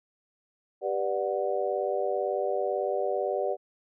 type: chord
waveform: sine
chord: G major seventh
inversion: none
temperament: just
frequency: 392 / 490 / 588 / 735 Hz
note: G4 / B4 / D5 / F#5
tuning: 0 / -14 / +2 / -12 cents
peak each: -31 / -32 / -30 / -33 dBFS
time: 0.81-3.57 s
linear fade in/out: 50 ms
effects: none